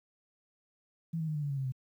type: tone with pitch steps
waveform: sine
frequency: 164.81 / 159.29 / 153.95 / 148.79 / 143.81 / 138.99 / 134.33 / 129.83 Hz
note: E3 / D#3 / D#3 / D3 / D3 / C#3 / C3 / C3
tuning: 0 / +41 / -18 / +23 / -36 / +5 / +46 / -13 cents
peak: -31 dBFS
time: 1.13-1.722 s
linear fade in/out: 10 ms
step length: 74 ms
effects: 11-bit